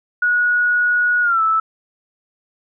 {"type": "tone with pitch glide", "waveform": "sine", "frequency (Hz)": [1457, 1313.1], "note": ["F#6", "E6"], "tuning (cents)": [-27, -7], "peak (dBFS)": -13, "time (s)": [0.22, 1.6], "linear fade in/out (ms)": 5, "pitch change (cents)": -180, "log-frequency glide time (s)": [1.22, 1.41], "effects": []}